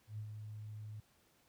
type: tone with ADSR envelope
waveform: sine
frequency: 106.8 Hz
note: G#2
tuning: 49 cents sharp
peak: -39 dBFS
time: 0.07-1 s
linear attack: 110 ms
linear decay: 81 ms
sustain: -5 dB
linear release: 4 ms
effects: pink hiss -71 dBFS RMS until 1.48 s + high-pass 60 Hz 12 dB/octave